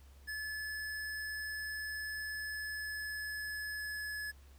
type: tone with pitch glide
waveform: square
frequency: 1723 to 1707.1 Hz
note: A6 to G#6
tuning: -37 to +47 cents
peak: -39 dBFS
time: 0.27-4.32 s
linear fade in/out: 20 ms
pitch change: -16 cents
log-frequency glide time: 2.22-4.04 s
effects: added 68 Hz sine -55 dBFS peak until 4.58 s + pink hiss -66 dBFS RMS until 4.58 s